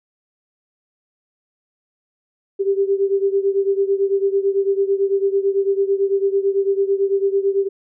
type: beating tone pair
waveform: sine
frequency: 391.3 / 400.3 Hz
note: G4 / G4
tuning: -3 / +36 cents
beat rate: 9 Hz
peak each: -17 / -20 dBFS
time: 2.59-7.69 s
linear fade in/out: 20 ms
effects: none